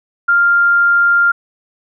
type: tone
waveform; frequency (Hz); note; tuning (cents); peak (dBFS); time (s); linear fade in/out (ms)
sine; 1396.9; F6; 0; -8; 0.28-1.32; 10
effects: none